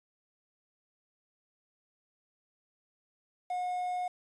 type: tone with quantisation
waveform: triangle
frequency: 723 Hz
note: F#5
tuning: 40 cents flat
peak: -29 dBFS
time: 3.5-4.08 s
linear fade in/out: 5 ms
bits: 9
effects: resampled to 22050 Hz